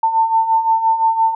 sine beating tone pair, 893 / 898.8 Hz, A5 / A5, +25 / +37 cents, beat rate 5.8 Hz, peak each -19 / -13 dBFS, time 0.03-1.35 s, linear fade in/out 5 ms, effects none

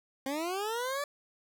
20% pulse linear sweep, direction up, 261.6 to 584 Hz, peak -27 dBFS, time 0.26-1.04 s, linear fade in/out 2 ms, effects none

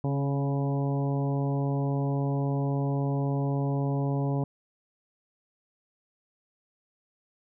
harmonic tone with a mistuned harmonic, 140 Hz, C#3, 18 cents sharp, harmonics 1 / 2 / 3 / 4 / 5 / 6 / 7, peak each -26 / -32 / -36 / -38 / -40 / -42 / -43 dBFS, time 0.04-4.44 s, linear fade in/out 2 ms, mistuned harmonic 2, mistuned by -23 cents, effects none

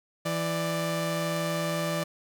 sawtooth tone pair together, 165.56 / 590 Hz, E3 / D5, +8 / +8 cents, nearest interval octave + minor seventh, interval 2200 cents, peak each -26 dBFS, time 0.25-2.04 s, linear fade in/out 10 ms, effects none

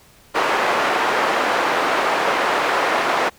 white band-pass noise, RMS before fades -19 dBFS, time 0.34-3.3 s, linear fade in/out 20 ms, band 420 to 1300 Hz, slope 12 dB/octave, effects pink hiss -50 dBFS RMS until 3.38 s

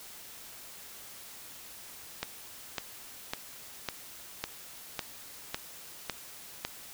click train, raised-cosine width 0.2 ms, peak -14 dBFS, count 9, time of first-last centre 2.23-6.65 s, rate 1.81 Hz, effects white hiss -48 dBFS RMS until 6.93 s

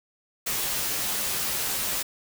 white noise with comb filter, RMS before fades -28 dBFS, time 0.46-2.03 s, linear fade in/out 10 ms, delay 12 ms, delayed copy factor -0.65, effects none

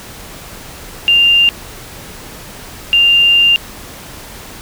sine tone pair in turn, 2794 / 2794 Hz, F7 / F7, 0 / 0 cents, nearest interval unison, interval 0 cents, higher neither, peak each -6 dBFS, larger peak neither, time 1.08-1.49 / 2.93-3.56 s, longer second, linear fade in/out 0 ms, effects pink hiss -32 dBFS RMS until 4.61 s

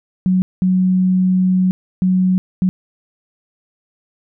sine tone bursts at uneven times, 185 Hz, F#3, in tune, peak -11 dBFS, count 4, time 0.26-0.42 / 0.62-1.71 / 2.02-2.38 / 2.62-2.69 s, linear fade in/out 0 ms, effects none

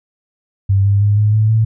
sine tone with pitch steps, 98 / 100.46 / 102.99 / 105.58 / 108.24 / 110.96 Hz, G2 / G2 / G#2 / G#2 / A2 / A2, 0 / +43 / -14 / +29 / -28 / +15 cents, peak -9 dBFS, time 0.69-1.65 s, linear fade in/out 10 ms, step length 160 ms, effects none

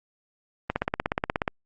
click train, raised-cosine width 0.5 ms, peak -9 dBFS, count 14, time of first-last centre 0.7-1.478 s, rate 16.7 Hz, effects Opus 32 kbps

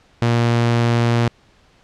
sawtooth tone, 117.9 Hz, A#2, 20 cents sharp, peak -10 dBFS, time 0.22-1.28 s, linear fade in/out 0 ms, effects pink hiss -54 dBFS RMS until 1.83 s + low-pass 5000 Hz 12 dB/octave

